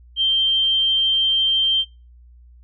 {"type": "tone", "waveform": "sine", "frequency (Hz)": 3147, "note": "G7", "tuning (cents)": 6, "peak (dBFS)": -15, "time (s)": [0.16, 1.85], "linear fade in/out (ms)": 50, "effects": ["noise-tail reverb RT60 0.3 s tail -22 dB re dry", "added 60 Hz sine -44 dBFS peak until 2.63 s"]}